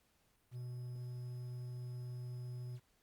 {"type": "tone with quantisation", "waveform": "triangle", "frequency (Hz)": 123.47, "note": "B2", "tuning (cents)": 0, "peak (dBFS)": -40, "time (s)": [0.51, 2.8], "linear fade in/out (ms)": 50, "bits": 11, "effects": ["pink hiss -75 dBFS RMS until 3.02 s", "Opus 48 kbps"]}